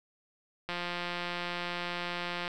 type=click train; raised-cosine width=0.3 ms; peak=-19 dBFS; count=314; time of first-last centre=0.69-2.479 s; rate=175 Hz; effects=none